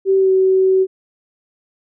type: tone with pitch glide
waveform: sine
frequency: 385.6 to 378.5 Hz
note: G4 to F#4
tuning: -28 to +39 cents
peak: -10 dBFS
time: 0.05-0.87 s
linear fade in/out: 50 ms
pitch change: -33 cents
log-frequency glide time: 0.17-0.31 s
effects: none